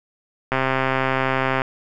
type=click train; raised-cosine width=0.5 ms; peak=-5 dBFS; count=146; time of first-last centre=0.52-1.618 s; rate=132 Hz; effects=none